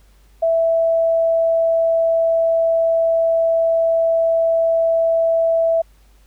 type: tone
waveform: sine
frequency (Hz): 659.3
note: E5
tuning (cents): 0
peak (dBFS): -13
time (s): 0.42-5.82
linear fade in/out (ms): 10
effects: added 50 Hz sine -48 dBFS peak until 6.26 s + pink hiss -58 dBFS RMS until 6.26 s